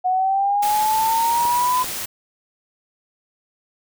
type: linear sweep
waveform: sine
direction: up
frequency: 731 to 1015 Hz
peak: -16 dBFS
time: 0.04-1.84 s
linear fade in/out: 20 ms
type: noise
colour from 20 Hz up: white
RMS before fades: -28 dBFS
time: 0.62-2.06 s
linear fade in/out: 10 ms
type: clicks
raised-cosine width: 1 ms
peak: -20 dBFS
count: 2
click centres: 1.453 / 1.843 s
effects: none